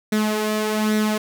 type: tone with flanger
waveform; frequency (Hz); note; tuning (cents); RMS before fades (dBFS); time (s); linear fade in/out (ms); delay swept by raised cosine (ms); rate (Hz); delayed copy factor
sawtooth; 214.2; A3; -46; -21; 0.12-1.18; 5; 0.51 to 3.01; 1.2; +0.55
effects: none